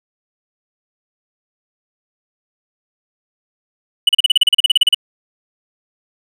triangle tone bursts, 2960 Hz, F#7, in tune, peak -5 dBFS, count 16, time 4.07-4.946 s, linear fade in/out 5 ms, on 21 ms, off 36 ms, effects none

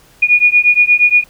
sine beating tone pair, 2444 / 2452.5 Hz, D#7 / D#7, -32 / -26 cents, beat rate 8.5 Hz, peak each -10 dBFS, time 0.22-1.24 s, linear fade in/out 10 ms, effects pink hiss -47 dBFS RMS until 1.29 s

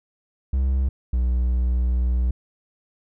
triangle tone pair in turn, 66 / 61.46 Hz, C2 / B1, +16 / -8 cents, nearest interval minor second, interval 124 cents, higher first, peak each -16 dBFS, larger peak neither, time 0.53-0.89 / 1.13-2.31 s, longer second, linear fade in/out 5 ms, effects none

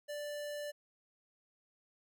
square tone, 587.3 Hz, D5, in tune, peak -40 dBFS, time 0.08-0.72 s, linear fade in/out 20 ms, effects none

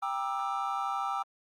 triangle chord, E half-diminished seventh, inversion first, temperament just, 791.1 / 949.3 / 1186.7 / 1318.5 Hz, G5 / Bb5 / D6 / E6, +16 / +31 / +18 / 0 cents, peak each -32 / -38 / -34 / -33 dBFS, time 0.02-1.23 s, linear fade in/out 10 ms, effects Opus 48 kbps

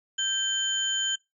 sine tone cluster, 1579 / 3102 / 6920 Hz, G6 / G7 / A8, +12 / -19 / -30 cents, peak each -33 / -26 / -31 dBFS, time 0.18-1.16 s, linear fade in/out 10 ms, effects noise-tail reverb RT60 0.2 s tail -23 dB re dry

